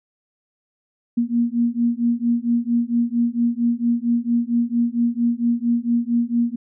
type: beating tone pair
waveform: sine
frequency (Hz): 234.3 / 238.7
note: A#3 / A#3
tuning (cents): +9 / +41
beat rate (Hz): 4.4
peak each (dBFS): -20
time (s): 1.17-6.56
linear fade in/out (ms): 10
effects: none